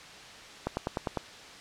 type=click train; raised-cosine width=1 ms; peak=-15 dBFS; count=6; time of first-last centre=0.67-1.173 s; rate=9.95 Hz; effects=white hiss -47 dBFS RMS until 1.6 s + low-pass 5000 Hz 12 dB/octave